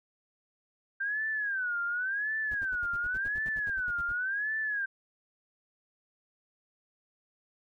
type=tone with vibrato; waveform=sine; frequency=1568 Hz; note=G6; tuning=in tune; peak=-29 dBFS; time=1-4.86 s; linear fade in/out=10 ms; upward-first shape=sine; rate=0.91 Hz; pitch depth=200 cents each way
type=noise bursts; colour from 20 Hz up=brown; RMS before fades=-44 dBFS; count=16; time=2.51-4.122 s; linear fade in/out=5 ms; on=37 ms; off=68 ms
effects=none